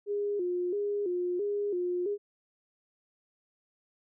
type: tone with vibrato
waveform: sine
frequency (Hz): 381.9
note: G4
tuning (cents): -45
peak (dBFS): -28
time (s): 0.06-2.18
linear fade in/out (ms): 50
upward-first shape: square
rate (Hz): 1.5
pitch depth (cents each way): 120
effects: none